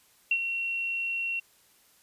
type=tone with ADSR envelope; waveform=sine; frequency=2731 Hz; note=F7; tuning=39 cents flat; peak=-20 dBFS; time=0.31-1.4 s; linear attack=4 ms; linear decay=62 ms; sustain=-8 dB; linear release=9 ms; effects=white hiss -62 dBFS RMS until 2.02 s + resampled to 32000 Hz